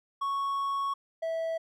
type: tone pair in turn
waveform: triangle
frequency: 1108 / 654.1 Hz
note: C#6 / E5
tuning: -1 / -14 cents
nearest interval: major sixth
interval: 913 cents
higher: first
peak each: -26 / -27 dBFS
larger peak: first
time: 0.21-0.94 / 1.22-1.58 s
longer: first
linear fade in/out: 10 ms
effects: none